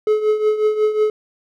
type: tone with tremolo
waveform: triangle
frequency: 427.9 Hz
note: A4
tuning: 48 cents flat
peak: -9 dBFS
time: 0.07-1.1 s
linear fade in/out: 2 ms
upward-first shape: triangle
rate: 5.5 Hz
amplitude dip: 75%
effects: none